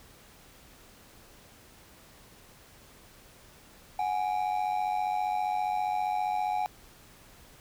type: ring-modulated tone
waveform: triangle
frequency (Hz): 784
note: G5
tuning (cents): 0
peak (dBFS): -22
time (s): 3.99-6.66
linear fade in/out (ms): 0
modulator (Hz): 47.5
effects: pink hiss -55 dBFS RMS until 7.6 s